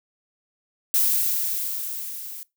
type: noise with level ramp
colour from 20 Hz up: violet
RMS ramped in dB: -19 to -37 dBFS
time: 0.94-2.43 s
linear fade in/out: 0 ms
effects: noise-tail reverb RT60 0.2 s tail -22 dB re dry